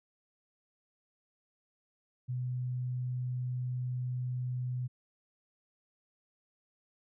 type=tone; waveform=sine; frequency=125.4 Hz; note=B2; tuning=27 cents sharp; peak=-32 dBFS; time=2.28-4.88 s; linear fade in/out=20 ms; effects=none